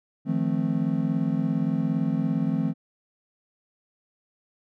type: chord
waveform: triangle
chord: F dominant seventh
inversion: third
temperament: just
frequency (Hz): 157.15 / 174.61 / 218.3 / 261.9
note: Eb3 / F3 / A3 / C4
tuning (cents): +18 / 0 / -13 / +2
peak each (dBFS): -26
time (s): 0.25-2.74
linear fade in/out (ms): 50
effects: none